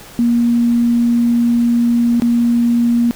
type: tone with dropouts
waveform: sine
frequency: 236.7 Hz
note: A#3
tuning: 27 cents sharp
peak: -10 dBFS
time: 0.19-3.11 s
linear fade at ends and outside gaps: 0 ms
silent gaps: 2.199-2.221 s
effects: pink hiss -37 dBFS RMS until 3.15 s